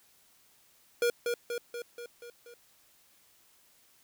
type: tone with echo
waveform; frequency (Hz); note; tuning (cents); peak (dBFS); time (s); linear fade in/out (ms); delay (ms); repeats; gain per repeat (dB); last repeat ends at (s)
square; 476.6; A#4; +38; -25; 1.02-1.1; 2; 240; 6; -4; 2.54
effects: white hiss -64 dBFS RMS until 4.03 s